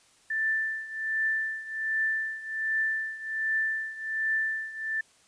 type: tone with tremolo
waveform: sine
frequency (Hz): 1769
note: A6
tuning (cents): +9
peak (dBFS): -23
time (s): 0.3-5.01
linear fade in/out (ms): 5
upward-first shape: triangle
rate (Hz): 1.3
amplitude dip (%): 85
effects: white hiss -61 dBFS RMS until 5.27 s + resampled to 22050 Hz